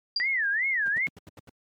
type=tone with exponential decay; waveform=sine; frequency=4775 Hz; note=D8; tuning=28 cents sharp; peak=-20 dBFS; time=0.16-0.28 s; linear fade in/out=5 ms; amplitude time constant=24 ms
type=tone with vibrato; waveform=sine; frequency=1864.7 Hz; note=A#6; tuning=in tune; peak=-23 dBFS; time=0.2-1.07 s; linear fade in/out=0 ms; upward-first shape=sine; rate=2.6 Hz; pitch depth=270 cents each way
type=noise bursts; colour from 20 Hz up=brown; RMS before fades=-38 dBFS; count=7; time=0.86-1.494 s; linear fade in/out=2 ms; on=22 ms; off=80 ms
effects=high-pass 150 Hz 12 dB/octave + MP3 96 kbps

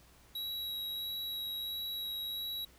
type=tone with vibrato; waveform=square; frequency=3868 Hz; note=B7; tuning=37 cents flat; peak=-37 dBFS; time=0.35-2.65 s; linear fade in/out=5 ms; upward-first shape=sine; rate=1.5 Hz; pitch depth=9 cents each way; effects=added 60 Hz sine -64 dBFS peak until 2.78 s + pink hiss -62 dBFS RMS until 2.78 s

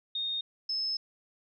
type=tone pair in turn; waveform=sine; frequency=3693 / 5209 Hz; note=A#7 / E8; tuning=-17 / -21 cents; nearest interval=tritone; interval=596 cents; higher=second; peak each=-30 / -29 dBFS; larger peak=second; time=0.15-0.41 / 0.69-0.97 s; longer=second; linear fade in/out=5 ms; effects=none

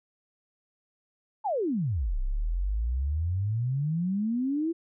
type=exponential two-way sweep; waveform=sine; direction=down then up; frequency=918 to 30.87 to 341.1 Hz; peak=-25 dBFS; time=1.44-4.73 s; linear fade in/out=20 ms; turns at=2.19 s; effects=none

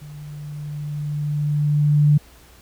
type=tone with level ramp; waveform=sine; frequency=147.8 Hz; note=D3; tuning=11 cents sharp; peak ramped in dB=-35 to -10 dBFS; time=0.01-2.18 s; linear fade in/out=10 ms; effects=added 60 Hz sine -50 dBFS peak until 2.61 s + pink hiss -50 dBFS RMS until 2.61 s

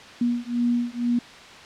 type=beating tone pair; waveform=sine; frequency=239 / 241.1 Hz; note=A#3 / B3; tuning=+43 / -41 cents; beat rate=2.1 Hz; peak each=-24 dBFS; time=0.21-1.19 s; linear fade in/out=5 ms; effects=white hiss -43 dBFS RMS until 1.65 s + low-pass 4000 Hz 12 dB/octave

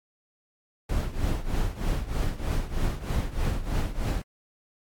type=noise with tremolo; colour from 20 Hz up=brown; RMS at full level=-23 dBFS; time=0.89-4.22 s; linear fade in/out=5 ms; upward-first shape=triangle; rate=3.2 Hz; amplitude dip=85%; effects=AAC 64 kbps

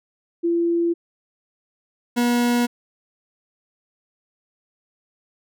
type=tone pair in turn; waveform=sine / 40% pulse; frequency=340 / 241 Hz; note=F4 / B3; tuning=-46 / -42 cents; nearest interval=tritone; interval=596 cents; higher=first; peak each=-17 / -16 dBFS; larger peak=second; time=0.43-0.94 / 2.16-2.67 s; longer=neither; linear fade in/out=20 ms; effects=none

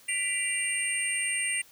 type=tone cluster; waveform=sine; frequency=1988 / 2359 / 2779 / 8730 Hz; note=B6 / D7 / F7 / C#9; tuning=+11 / +7 / -9 / -28 cents; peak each=-33 / -34 / -33 / -30 dBFS; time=0.08-1.62 s; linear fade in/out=10 ms; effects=white hiss -56 dBFS RMS until 1.71 s

